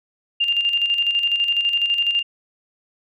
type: tone with tremolo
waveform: sine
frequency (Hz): 2800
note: F7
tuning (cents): +4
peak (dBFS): -15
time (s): 0.4-2.23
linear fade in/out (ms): 10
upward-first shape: square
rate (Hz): 12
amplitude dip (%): 50
effects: none